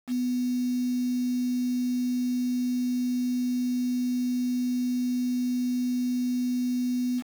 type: tone with quantisation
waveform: sine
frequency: 248.4 Hz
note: B3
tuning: 10 cents sharp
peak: -24 dBFS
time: 0.07-7.23 s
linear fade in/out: 50 ms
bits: 7
effects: none